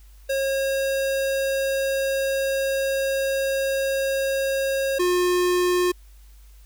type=tone pair in turn; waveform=square; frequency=542 / 358.2 Hz; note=C#5 / F4; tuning=-39 / +44 cents; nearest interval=perfect fifth; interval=717 cents; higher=first; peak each=-22 / -19 dBFS; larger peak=second; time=0.29-4.99 / 4.99-5.92 s; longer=first; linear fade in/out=10 ms; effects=added 50 Hz sine -45 dBFS peak until 6.65 s + white hiss -59 dBFS RMS until 6.65 s